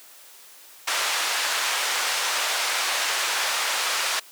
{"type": "band-pass noise", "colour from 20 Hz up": "pink", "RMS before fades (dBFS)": -25, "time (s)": [0.87, 4.2], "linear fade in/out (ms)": 10, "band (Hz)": [940, 8100], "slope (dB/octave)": 12, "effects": ["white hiss -48 dBFS RMS until 4.31 s", "high-pass 400 Hz 12 dB/octave"]}